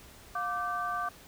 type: tone cluster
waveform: sine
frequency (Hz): 710 / 1173 / 1538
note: F5 / D6 / G6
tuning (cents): +28 / -2 / -33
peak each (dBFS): -36 / -32 / -38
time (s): 0.35-1.09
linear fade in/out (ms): 5
effects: pink hiss -53 dBFS RMS until 1.27 s